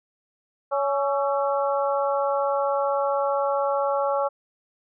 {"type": "harmonic tone with a mistuned harmonic", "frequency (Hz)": 280, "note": "C#4", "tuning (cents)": 18, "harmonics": [2, 3, 4, 5], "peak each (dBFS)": [-23, -27, -29, -31], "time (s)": [0.71, 4.29], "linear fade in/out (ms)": 20, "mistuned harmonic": 5, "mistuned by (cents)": -73, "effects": []}